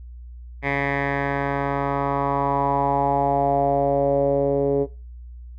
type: tone with low-pass filter sweep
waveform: 10% pulse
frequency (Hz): 140.1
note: C#3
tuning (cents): +19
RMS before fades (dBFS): -21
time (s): 0.62-4.87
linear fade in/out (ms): 50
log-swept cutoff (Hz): 2100 to 440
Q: 4.2
effects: noise-tail reverb RT60 0.3 s tail -17 dB re dry + added 60 Hz sine -36 dBFS peak until 5.58 s